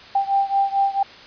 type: beating tone pair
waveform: sine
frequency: 788 / 792.5 Hz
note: G5 / G5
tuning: +9 / +19 cents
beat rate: 4.5 Hz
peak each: -19 / -21 dBFS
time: 0.15-1.03 s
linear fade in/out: 5 ms
effects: white hiss -42 dBFS RMS until 1.26 s + resampled to 11025 Hz